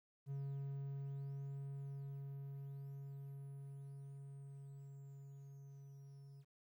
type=tone with level ramp; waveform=triangle; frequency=138.59 Hz; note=C#3; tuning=in tune; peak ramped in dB=-39 to -53 dBFS; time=0.26-6.45 s; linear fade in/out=50 ms; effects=13-bit